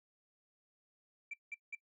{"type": "tone bursts", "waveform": "sine", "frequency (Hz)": 2340, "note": "D7", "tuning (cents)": -7, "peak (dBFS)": -39, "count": 3, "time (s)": [1.31, 1.751], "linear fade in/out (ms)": 5, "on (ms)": 27, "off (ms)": 180, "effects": ["noise-tail reverb RT60 0.1 s tail -21 dB re dry", "tanh soft clip ceiling -37 dBFS"]}